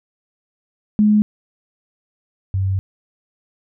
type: tone pair in turn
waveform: sine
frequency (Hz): 210.8 / 95.87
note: G#3 / G2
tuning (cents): +26 / -38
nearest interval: octave + major second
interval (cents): 1364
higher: first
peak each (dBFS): -10 / -16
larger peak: first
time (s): 0.99-1.22 / 2.54-2.79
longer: second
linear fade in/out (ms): 0
effects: none